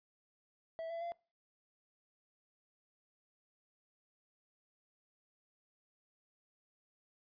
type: tone with pitch steps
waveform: triangle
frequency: 655 / 669.9 / 685.2 Hz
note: E5 / E5 / F5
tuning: -11 / +28 / -33 cents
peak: -37 dBFS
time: 0.79-1.12 s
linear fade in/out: 0 ms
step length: 110 ms
effects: noise-tail reverb RT60 0.3 s tail -21 dB re dry + resampled to 11025 Hz